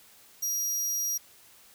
sawtooth tone, 5730 Hz, F8, 44 cents sharp, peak -25 dBFS, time 0.42-1.18 s, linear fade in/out 10 ms, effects white hiss -56 dBFS RMS until 1.74 s

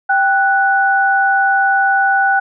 sine tone pair together, 784 / 1480 Hz, G5 / F#6, 0 / 0 cents, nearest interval major seventh, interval 1100 cents, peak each -13 dBFS, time 0.09-2.4 s, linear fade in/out 10 ms, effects none

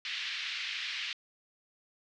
pink band-pass noise, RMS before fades -37 dBFS, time 0.05-1.13 s, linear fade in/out 2 ms, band 2000 to 4300 Hz, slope 24 dB/octave, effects low-pass 7000 Hz 12 dB/octave

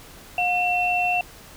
sine tone pair together, 719.6 / 2702 Hz, F#5 / E7, -48 / +42 cents, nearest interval octave + major seventh, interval 2290 cents, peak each -22 dBFS, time 0.38-1.21 s, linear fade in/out 2 ms, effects pink hiss -45 dBFS RMS until 1.56 s

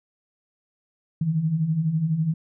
sine beating tone pair, 150 / 162 Hz, D3 / E3, +37 / -30 cents, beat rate 12 Hz, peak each -28 / -21 dBFS, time 1.21-2.34 s, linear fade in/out 5 ms, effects none

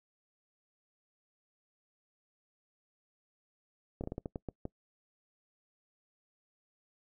slowing click train, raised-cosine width 2 ms, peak -24 dBFS, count 9, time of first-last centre 4.01-4.654 s, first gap 28 ms, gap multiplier 1.29, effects noise-tail reverb RT60 0.1 s tail -24 dB re dry

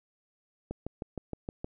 click train, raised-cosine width 2 ms, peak -22 dBFS, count 7, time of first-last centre 0.71-1.645 s, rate 6.42 Hz, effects none

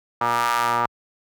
sawtooth ring-modulated tone, 118.8 Hz, A#2, 33 cents sharp, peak -12 dBFS, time 0.21-0.86 s, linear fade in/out 5 ms, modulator 1070 Hz, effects high-pass 60 Hz 12 dB/octave

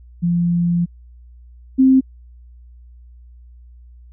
sine tone pair in turn, 172.7 / 263 Hz, F3 / C4, -19 / +9 cents, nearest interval perfect fifth, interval 728 cents, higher second, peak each -14 / -8 dBFS, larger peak second, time 0.22-0.86 / 1.78-2.01 s, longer first, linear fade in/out 20 ms, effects added 60 Hz sine -40 dBFS peak until 4.12 s

